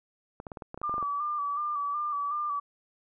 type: clicks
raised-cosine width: 1 ms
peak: -25 dBFS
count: 12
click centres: 0.401 / 0.468 / 0.518 / 0.572 / 0.622 / 0.744 / 0.776 / 0.816 / 0.895 / 0.941 / 0.981 / 1.027 s
type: tone with vibrato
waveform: sine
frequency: 1172 Hz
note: D6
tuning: 4 cents flat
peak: -28 dBFS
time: 0.83-2.6 s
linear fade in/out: 10 ms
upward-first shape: square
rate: 2.7 Hz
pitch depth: 37 cents each way
effects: none